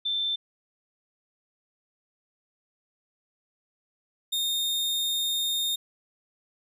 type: tone pair in turn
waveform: sine / 40% pulse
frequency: 3551 / 3670 Hz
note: A7 / A#7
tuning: +15 / -28 cents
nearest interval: minor second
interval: 57 cents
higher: second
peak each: -25 / -24 dBFS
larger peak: second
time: 0.05-0.36 / 4.32-5.76 s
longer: second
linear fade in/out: 10 ms
effects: none